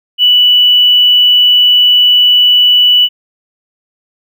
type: tone with hard clipping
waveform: triangle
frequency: 2960 Hz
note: F#7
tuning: in tune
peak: -4 dBFS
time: 0.18-3.09 s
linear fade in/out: 50 ms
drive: 3 dB
effects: none